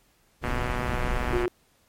brown noise, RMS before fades -29 dBFS, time 0.41-1.47 s, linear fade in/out 50 ms
click train, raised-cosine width 0.5 ms, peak -15 dBFS, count 126, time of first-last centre 0.44-1.456 s, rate 123 Hz
sine tone, 358.9 Hz, F4, 47 cents sharp, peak -24 dBFS, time 1.33-1.48 s, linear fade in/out 0 ms
effects pink hiss -64 dBFS RMS until 1.88 s + MP3 64 kbps

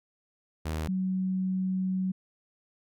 sawtooth / sine tone pair in turn, 78.7 / 187.18 Hz, D#2 / F#3, +20 / +20 cents, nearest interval octave + minor third, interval 1500 cents, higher second, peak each -26 dBFS, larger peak neither, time 0.65-0.88 / 0.88-2.12 s, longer second, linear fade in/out 10 ms, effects none

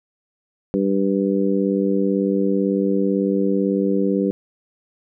harmonic tone, 98 Hz, G2, in tune, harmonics 2 / 3 / 4 / 5, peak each -20 / -22 / -23 / -24 dBFS, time 0.74-4.31 s, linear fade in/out 0 ms, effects none

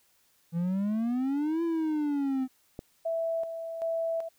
triangle exponential two-way sweep, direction up then down, 164.81 to 338.6 to 256.4 Hz, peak -24 dBFS, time 0.52-2.48 s, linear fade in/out 50 ms, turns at 1.63 s
click, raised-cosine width 2 ms, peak -24 dBFS, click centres 2.791 s
sine tone with tremolo, 659.3 Hz, E5, in tune, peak -27 dBFS, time 3.05-4.29 s, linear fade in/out 10 ms, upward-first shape square, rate 1.3 Hz, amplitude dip 55%
effects white hiss -67 dBFS RMS until 4.38 s

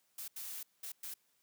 blue noise bursts at uneven times, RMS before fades -44 dBFS, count 4, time 0.18-0.28 / 0.36-0.63 / 0.83-0.92 / 1.03-1.14 s, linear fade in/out 5 ms, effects white hiss -75 dBFS RMS until 1.42 s + high-pass 100 Hz 12 dB/octave

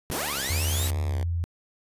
15% pulse linear sweep, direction up, 33.39 to 3951 Hz, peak -24 dBFS, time 0.1-0.87 s, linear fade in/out 0 ms
white noise, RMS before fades -32 dBFS, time 0.11-0.91 s, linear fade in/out 10 ms
5% pulse tone with vibrato, 70.3 Hz, C#2, 25 cents sharp, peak -25 dBFS, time 0.15-1.24 s, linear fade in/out 0 ms, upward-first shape sine, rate 2.6 Hz, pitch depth 110 cents each way
sine tone with pitch glide, 84.1 to 85.22 Hz, E2 to F2, +35 to -42 cents, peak -24 dBFS, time 0.5-1.44 s, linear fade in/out 0 ms, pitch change +23 cents, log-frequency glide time 0.74-0.98 s
effects resampled to 32000 Hz

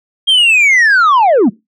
sine linear sweep, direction down, 3239 to 179 Hz, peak -3 dBFS, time 0.27-1.5 s, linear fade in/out 20 ms, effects noise-tail reverb RT60 0.2 s tail -22 dB re dry + tanh soft clip ceiling -5 dBFS

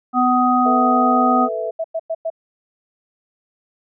harmonic tone, 250.1 Hz, B3, 22 cents sharp, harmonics 1 / 3 / 5, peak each -17 / -17 / -17 dBFS, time 0.13-1.49 s, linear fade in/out 50 ms
sine chord, A suspended second, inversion none, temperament equal, 440 / 493.9 / 659.3 Hz, A4 / B4 / E5, 0 / 0 / 0 cents, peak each -27 / -27 / -23 dBFS, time 0.65-1.71 s, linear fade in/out 10 ms
sine tone bursts, 653 Hz, E5, 17 cents flat, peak -19 dBFS, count 4, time 1.79-2.302 s, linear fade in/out 10 ms, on 53 ms, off 100 ms
effects none

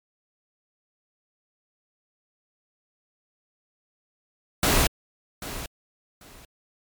pink noise with echo, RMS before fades -20 dBFS, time 4.63-4.87 s, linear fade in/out 2 ms, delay 790 ms, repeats 2, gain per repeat -14 dB, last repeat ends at 6.45 s, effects MP3 96 kbps

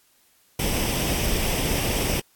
pink noise with comb filter, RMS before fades -24 dBFS, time 0.59-2.2 s, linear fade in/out 5 ms, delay 0.36 ms, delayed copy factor +0.55, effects white hiss -61 dBFS RMS until 2.35 s + AAC 64 kbps

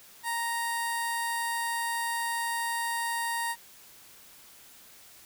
15% pulse tone with notch filter, 932.3 Hz, A#5, in tune, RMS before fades -31 dBFS, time 0.23-3.56 s, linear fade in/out 50 ms, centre 3100 Hz, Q 1.1, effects white hiss -53 dBFS RMS until 5.25 s

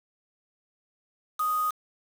sine tone with quantisation, 1244.5 Hz, D#6, in tune, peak -24 dBFS, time 1.39-1.71 s, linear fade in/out 10 ms, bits 6, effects none

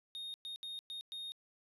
triangle tone bursts at uneven times, 3702 Hz, A#7, 13 cents flat, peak -40 dBFS, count 5, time 0.15-0.34 / 0.45-0.56 / 0.63-0.79 / 0.9-1.01 / 1.12-1.32 s, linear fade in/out 0 ms, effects resampled to 32000 Hz

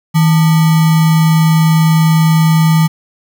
sine tone with sample-and-hold, 160.1 Hz, D#3, 50 cents sharp, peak -6 dBFS, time 0.14-2.88 s, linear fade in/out 20 ms, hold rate 1050 Hz, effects none

